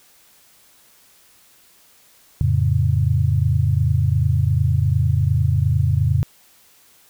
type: chord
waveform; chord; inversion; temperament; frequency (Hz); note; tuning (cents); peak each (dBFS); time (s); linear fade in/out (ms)
sine; F augmented; none; equal; 87.31 / 110 / 138.59; F2 / A2 / C#3; 0 / 0 / 0; -19; 2.41-6.23; 0
effects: white hiss -53 dBFS RMS until 7.09 s